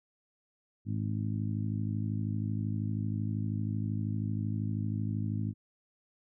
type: harmonic tone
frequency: 52.8 Hz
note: G#1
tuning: 29 cents sharp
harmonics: 2 / 3 / 4 / 5 / 6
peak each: -32 / -39 / -37 / -40 / -46 dBFS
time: 0.85-5.54 s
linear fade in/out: 50 ms
effects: none